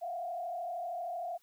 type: tone with frequency modulation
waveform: sine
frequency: 698.5 Hz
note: F5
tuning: in tune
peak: -35 dBFS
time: 0.01-1.38 s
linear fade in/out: 20 ms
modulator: 33 Hz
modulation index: 1.1
effects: white hiss -70 dBFS RMS until 1.42 s